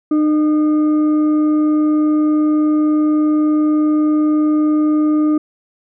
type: tone with frequency modulation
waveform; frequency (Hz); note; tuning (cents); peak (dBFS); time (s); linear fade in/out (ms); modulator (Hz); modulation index
sine; 303.9; D#4; -41; -11; 0.11-5.38; 5; 915; 0.25
effects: none

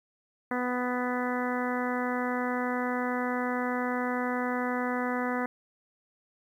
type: harmonic tone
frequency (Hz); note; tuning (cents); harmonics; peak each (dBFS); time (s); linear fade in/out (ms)
248.3; B3; +9; 1 / 2 / 3 / 4 / 5 / 6 / 7 / 8; -31 / -34 / -36 / -37 / -38 / -39 / -39 / -40; 0.51-5.46; 2
effects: 10-bit

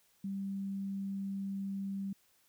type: tone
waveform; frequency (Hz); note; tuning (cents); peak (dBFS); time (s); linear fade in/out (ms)
sine; 196; G3; 0; -35; 0.24-2.13; 5
effects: white hiss -70 dBFS RMS until 2.48 s

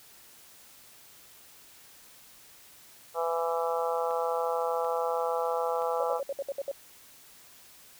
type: harmonic tone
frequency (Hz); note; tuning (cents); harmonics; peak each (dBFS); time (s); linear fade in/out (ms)
166.6; E3; +19; 3 / 4 / 5 / 6 / 7 / 8; -30 / -34 / -33 / -38 / -36 / -39; 3.14-6.21; 50
type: clicks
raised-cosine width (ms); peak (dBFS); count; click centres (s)
0.3; -34; 3; 4.109 / 4.847 / 5.821
type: tone bursts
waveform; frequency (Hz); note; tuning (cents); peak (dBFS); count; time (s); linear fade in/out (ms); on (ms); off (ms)
sine; 554.4; C#5; 0; -29; 8; 6-6.715; 2; 36; 61
effects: white hiss -54 dBFS RMS until 7.99 s

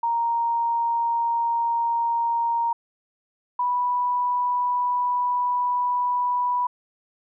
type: tone pair in turn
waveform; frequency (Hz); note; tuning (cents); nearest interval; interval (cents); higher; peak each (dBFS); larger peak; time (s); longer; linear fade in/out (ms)
sine; 932.3 / 983.5; A#5 / B5; 0 / -7; minor second; 93; second; -20; neither; 0.03-2.73 / 3.59-6.67; second; 5
effects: none

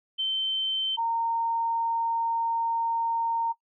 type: tone pair in turn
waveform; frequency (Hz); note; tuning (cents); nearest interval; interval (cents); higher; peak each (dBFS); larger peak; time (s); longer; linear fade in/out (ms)
sine; 3095 / 920.1; G7 / A#5; -23 / -23; octave + major sixth; 2100; first; -24; neither; 0.18-0.97 / 0.97-3.53; second; 20
effects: noise-tail reverb RT60 0.1 s tail -19 dB re dry

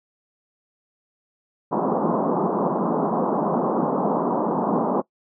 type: band-pass noise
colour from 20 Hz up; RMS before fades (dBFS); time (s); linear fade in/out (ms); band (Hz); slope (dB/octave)
pink; -22; 1.71-5.02; 20; 170 to 1100; 48
effects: noise-tail reverb RT60 0.1 s tail -21 dB re dry

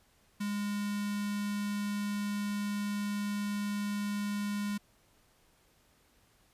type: tone with notch filter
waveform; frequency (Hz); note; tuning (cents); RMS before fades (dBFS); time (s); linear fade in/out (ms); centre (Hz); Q
square; 204.9; G#3; -23; -34; 0.4-4.78; 10; 590; 1.2
effects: pink hiss -67 dBFS RMS until 6.53 s + resampled to 32000 Hz

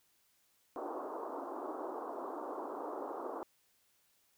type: band-pass noise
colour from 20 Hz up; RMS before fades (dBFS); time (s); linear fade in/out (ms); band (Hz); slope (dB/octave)
pink; -42; 0.76-3.43; 0; 290 to 1200; 48
effects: white hiss -73 dBFS RMS until 4.37 s

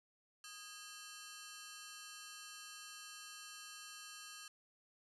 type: ring-modulated tone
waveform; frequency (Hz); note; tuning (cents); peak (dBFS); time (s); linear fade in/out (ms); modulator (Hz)
10% pulse; 1443; F#6; -44; -39; 0.44-4.48; 2; 195
effects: resampled to 32000 Hz

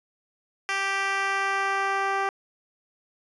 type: tone with band-pass filter sweep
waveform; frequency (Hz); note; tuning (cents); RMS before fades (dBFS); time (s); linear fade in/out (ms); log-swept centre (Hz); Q
10% pulse; 391.7; G4; -1; -26; 0.69-2.29; 0; 2500 to 830; 0.77
effects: resampled to 24000 Hz

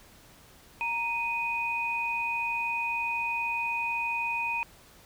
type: tone pair together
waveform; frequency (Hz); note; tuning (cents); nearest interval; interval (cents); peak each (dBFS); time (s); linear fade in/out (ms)
sine; 932.3 / 2489; A#5 / D#7; 0 / 0; octave + perfect fourth; 1700; -32 / -29; 0.81-4.63; 0
effects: pink hiss -55 dBFS RMS until 5.05 s

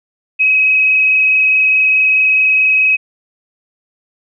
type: tone with frequency modulation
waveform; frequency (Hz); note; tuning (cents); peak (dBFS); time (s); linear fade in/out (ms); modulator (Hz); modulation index
sine; 2545; D#7; +39; -8; 0.39-2.97; 20; 24.7; 0.88
effects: none

